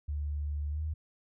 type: tone with pitch glide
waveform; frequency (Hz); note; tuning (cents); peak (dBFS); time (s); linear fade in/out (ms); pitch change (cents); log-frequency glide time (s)
sine; 73.42 to 77.74; D2 to D#2; 0 to -1; -31; 0.08-0.94; 10; +99; 0.7-0.82
effects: none